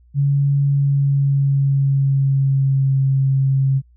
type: tone with pitch glide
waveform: sine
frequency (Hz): 140.7 to 135.12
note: C#3 to C#3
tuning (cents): +26 to -44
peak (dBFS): -13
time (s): 0.14-3.82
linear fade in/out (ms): 50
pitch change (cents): -70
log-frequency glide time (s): 0.65-2.98
effects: added 60 Hz sine -48 dBFS peak until 3.96 s